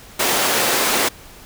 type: high-pass noise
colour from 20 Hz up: pink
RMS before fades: -18 dBFS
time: 0.19-1.09 s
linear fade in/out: 10 ms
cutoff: 360 Hz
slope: 12 dB/octave
effects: pink hiss -42 dBFS RMS until 1.45 s